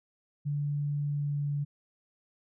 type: tone with pitch glide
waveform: sine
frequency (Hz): 145.2 to 144.2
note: D3 to D3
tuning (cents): -19 to -31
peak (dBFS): -28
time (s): 0.45-1.65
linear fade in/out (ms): 20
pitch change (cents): -12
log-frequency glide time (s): 1.05-1.5
effects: none